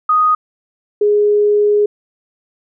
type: tone pair in turn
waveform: sine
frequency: 1244.5 / 415.3 Hz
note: D#6 / G#4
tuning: 0 / 0 cents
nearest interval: octave + perfect fifth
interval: 1900 cents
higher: first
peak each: -9 dBFS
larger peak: neither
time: 0.09-0.35 / 1.01-1.86 s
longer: second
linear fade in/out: 5 ms
effects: none